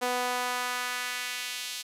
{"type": "tone with high-pass filter sweep", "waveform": "sawtooth", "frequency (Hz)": 247.8, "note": "B3", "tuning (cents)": 6, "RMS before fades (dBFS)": -32, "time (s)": [0.01, 1.83], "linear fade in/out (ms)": 20, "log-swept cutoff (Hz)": [560, 3700], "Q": 1.2, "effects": ["resampled to 32000 Hz", "9-bit"]}